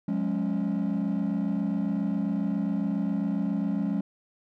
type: chord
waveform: triangle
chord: F# suspended second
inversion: none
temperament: equal with one note detuned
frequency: 180.35 / 207.7 / 277.2 Hz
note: F#3 / G#3 / C#4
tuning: -44 / 0 / 0 cents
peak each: -27 / -25 / -28 dBFS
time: 0.08-4.01 s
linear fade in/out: 5 ms
effects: tanh soft clip ceiling -19 dBFS